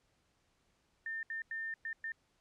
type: tone bursts at uneven times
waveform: sine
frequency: 1800 Hz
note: A6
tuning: 39 cents sharp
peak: -37 dBFS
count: 5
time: 1.06-1.23 / 1.3-1.42 / 1.51-1.74 / 1.85-1.93 / 2.04-2.12 s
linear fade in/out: 2 ms
effects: pink hiss -75 dBFS RMS until 2.4 s + low-pass 8000 Hz 12 dB/octave